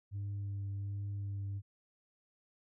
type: tone with vibrato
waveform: sine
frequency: 100 Hz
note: G2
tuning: 35 cents sharp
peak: -34 dBFS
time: 0.11-1.62 s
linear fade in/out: 50 ms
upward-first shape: triangle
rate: 1.3 Hz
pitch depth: 17 cents each way
effects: tanh soft clip ceiling -35 dBFS